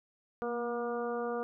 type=harmonic tone with a mistuned harmonic; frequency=238.6 Hz; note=A#3; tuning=41 cents sharp; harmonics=1 / 2 / 3 / 4 / 5 / 6; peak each=-40 / -34 / -40 / -47 / -42 / -46 dBFS; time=0.42-1.43 s; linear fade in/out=0 ms; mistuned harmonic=1; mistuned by=-25 cents; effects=none

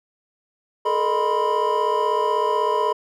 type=tone cluster; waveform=triangle; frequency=426.2 / 462.4 / 613 / 979 / 1035 Hz; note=G#4 / A#4 / D#5 / B5 / C6; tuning=+45 / -14 / -26 / -15 / -19 cents; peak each=-22 / -26 / -25 / -20 / -24 dBFS; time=0.85-2.93 s; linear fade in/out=10 ms; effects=none

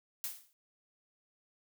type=noise with exponential decay; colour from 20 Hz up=blue; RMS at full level=-35 dBFS; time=0.24-0.53 s; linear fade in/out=0 ms; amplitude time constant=61 ms; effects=none

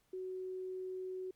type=tone; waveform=sine; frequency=372.3 Hz; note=F#4; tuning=11 cents sharp; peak=-39 dBFS; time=0.13-1.31 s; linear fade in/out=5 ms; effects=pink hiss -75 dBFS RMS until 1.35 s + MP3 96 kbps

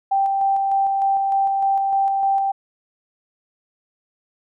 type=tone with tremolo; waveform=sine; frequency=784 Hz; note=G5; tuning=in tune; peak=-15 dBFS; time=0.11-2.52 s; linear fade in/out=10 ms; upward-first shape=square; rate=3.3 Hz; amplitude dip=25%; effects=none

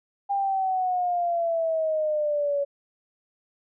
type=exponential sweep; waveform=sine; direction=down; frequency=803 to 562 Hz; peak=-22 dBFS; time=0.29-2.65 s; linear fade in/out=20 ms; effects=none

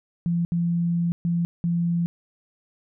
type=tone bursts at uneven times; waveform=sine; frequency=171 Hz; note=F3; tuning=36 cents flat; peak=-20 dBFS; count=4; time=0.26-0.45 / 0.52-1.12 / 1.25-1.45 / 1.64-2.06 s; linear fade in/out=0 ms; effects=none

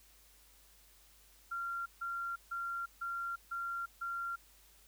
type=tone bursts; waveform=sine; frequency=1380 Hz; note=F6; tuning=21 cents flat; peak=-36 dBFS; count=6; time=1.51-4.36 s; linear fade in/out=10 ms; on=350 ms; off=150 ms; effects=added 50 Hz sine -66 dBFS peak until 4.87 s + white hiss -64 dBFS RMS until 4.87 s

